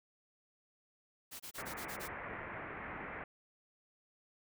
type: noise bursts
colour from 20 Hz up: white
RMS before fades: -47 dBFS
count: 7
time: 1.31-2.083 s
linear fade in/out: 20 ms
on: 89 ms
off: 25 ms
type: low-pass noise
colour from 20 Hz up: white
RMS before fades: -45 dBFS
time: 1.58-3.24 s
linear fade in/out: 2 ms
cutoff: 2200 Hz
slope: 48 dB/octave
effects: none